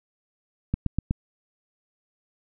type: click train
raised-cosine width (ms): 5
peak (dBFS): -11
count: 4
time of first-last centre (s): 0.74-1.109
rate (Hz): 8.12
effects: none